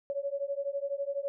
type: beating tone pair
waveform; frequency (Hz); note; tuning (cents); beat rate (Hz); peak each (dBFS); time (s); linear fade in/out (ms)
sine; 554.4 / 566.4; C#5 / C#5; 0 / +37; 12; -34 / -34; 0.1-1.28; 0
effects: none